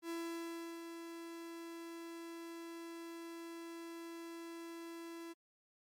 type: tone with ADSR envelope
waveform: 45% pulse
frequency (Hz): 334.6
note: E4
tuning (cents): +26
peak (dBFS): -39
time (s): 0.02-5.34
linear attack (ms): 76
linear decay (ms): 710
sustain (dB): -7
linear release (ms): 24
effects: MP3 64 kbps